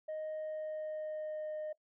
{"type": "tone with pitch glide", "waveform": "sine", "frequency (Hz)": [622, 614.5], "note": ["D#5", "D#5"], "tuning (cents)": [-1, -22], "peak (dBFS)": -35, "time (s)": [0.08, 1.73], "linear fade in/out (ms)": 10, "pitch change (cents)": -21, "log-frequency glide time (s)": [0.32, 1.55], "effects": ["noise-tail reverb RT60 0.1 s tail -20 dB re dry", "tanh soft clip ceiling -36 dBFS"]}